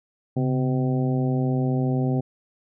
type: harmonic tone with a mistuned harmonic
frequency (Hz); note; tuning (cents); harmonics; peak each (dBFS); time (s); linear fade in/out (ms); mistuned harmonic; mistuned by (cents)
127.9; C3; -39; 1 / 2 / 3 / 4 / 5 / 6; -22 / -25 / -31 / -34 / -37 / -36; 0.36-2.21; 10; 1; +100
effects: none